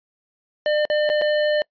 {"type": "tone with dropouts", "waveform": "square", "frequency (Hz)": 601, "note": "D5", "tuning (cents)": 40, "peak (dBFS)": -18, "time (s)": [0.66, 1.62], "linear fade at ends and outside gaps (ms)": 1, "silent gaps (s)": [[0.853, 0.9], [1.092, 1.099], [1.214, 1.219]], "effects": ["noise-tail reverb RT60 0.1 s tail -26 dB re dry", "resampled to 11025 Hz"]}